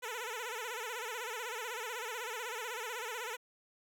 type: tone with vibrato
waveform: 10% pulse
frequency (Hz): 466.2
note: A#4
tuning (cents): 0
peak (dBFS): -30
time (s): 0.02-3.37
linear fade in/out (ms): 20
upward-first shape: sine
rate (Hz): 16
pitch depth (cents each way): 140
effects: none